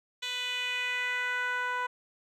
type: tone with band-pass filter sweep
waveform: 10% pulse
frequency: 496.2 Hz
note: B4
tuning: 8 cents sharp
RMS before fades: -32 dBFS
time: 0.22-1.87 s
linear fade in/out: 10 ms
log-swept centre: 3800 to 1100 Hz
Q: 2.3
effects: none